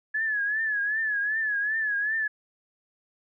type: tone with vibrato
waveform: sine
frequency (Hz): 1708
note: G#6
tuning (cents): +48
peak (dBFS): -24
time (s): 0.14-2.28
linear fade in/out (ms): 10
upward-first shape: triangle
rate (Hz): 2.6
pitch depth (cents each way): 100
effects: none